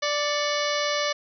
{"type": "harmonic tone with a mistuned harmonic", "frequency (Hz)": 587.3, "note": "D5", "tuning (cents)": 0, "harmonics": [1, 2, 3, 4, 5, 6, 7, 8, 9, 10], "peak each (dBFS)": [-27, -30, -32, -33, -34, -35, -35, -36, -37, -37], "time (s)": [0.02, 1.13], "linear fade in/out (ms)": 10, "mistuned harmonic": 4, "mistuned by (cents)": -93, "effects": []}